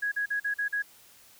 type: tone bursts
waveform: sine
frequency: 1661.2 Hz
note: G#6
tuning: in tune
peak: -26 dBFS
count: 6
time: 0.02-0.824 s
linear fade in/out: 10 ms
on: 99 ms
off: 42 ms
effects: white hiss -56 dBFS RMS until 1.39 s